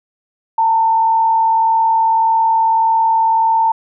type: tone with frequency modulation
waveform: sine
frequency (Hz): 900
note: A5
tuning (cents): +39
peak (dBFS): -10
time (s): 0.58-3.72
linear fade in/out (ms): 5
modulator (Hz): 41.7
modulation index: 0.36
effects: none